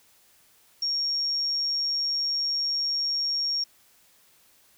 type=tone; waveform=sine; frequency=5550 Hz; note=F8; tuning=12 cents flat; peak=-24 dBFS; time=0.82-3.64 s; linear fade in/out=5 ms; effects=white hiss -60 dBFS RMS until 4.77 s